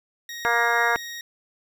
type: tone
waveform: 20% pulse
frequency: 1878 Hz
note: A#6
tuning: 12 cents sharp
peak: -28 dBFS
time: 0.29-1.21 s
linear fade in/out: 2 ms
type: harmonic tone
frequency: 235.3 Hz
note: A#3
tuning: 16 cents sharp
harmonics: 2 / 3 / 4 / 5 / 6 / 7 / 8 / 9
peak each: -29 / -27 / -26 / -29 / -27 / -24 / -26 / -32 dBFS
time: 0.45-0.96 s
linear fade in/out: 0 ms
effects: none